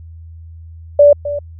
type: tone with echo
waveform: sine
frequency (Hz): 580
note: D5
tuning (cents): -22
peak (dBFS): -3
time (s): 0.99-1.13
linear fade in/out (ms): 5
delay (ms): 260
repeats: 1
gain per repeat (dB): -14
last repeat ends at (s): 1.39
effects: added 82 Hz sine -32 dBFS peak until 1.59 s